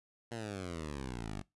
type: exponential sweep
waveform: 10% pulse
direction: down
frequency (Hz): 120 to 48.17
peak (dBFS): -31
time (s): 0.31-1.42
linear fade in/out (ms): 10
effects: noise-tail reverb RT60 0.2 s tail -21 dB re dry + resampled to 24000 Hz